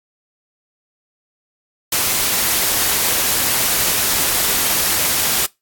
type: noise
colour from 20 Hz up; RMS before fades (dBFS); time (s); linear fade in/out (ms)
white; -17; 1.92-5.46; 5
effects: noise-tail reverb RT60 0.2 s tail -22 dB re dry + AAC 64 kbps